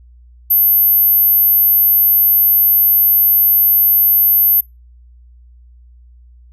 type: tone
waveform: sine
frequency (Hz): 13100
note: G#9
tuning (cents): -25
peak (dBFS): -8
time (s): 0.5-4.61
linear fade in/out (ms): 10
effects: noise-tail reverb RT60 0.2 s tail -24 dB re dry + added 60 Hz sine -40 dBFS peak until 6.52 s